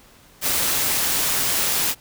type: noise with amplitude modulation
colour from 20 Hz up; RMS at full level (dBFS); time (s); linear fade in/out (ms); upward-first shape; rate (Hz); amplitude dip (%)
white; -20; 0.41-1.95; 50; sine; 177; 25
effects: pink hiss -51 dBFS RMS until 2 s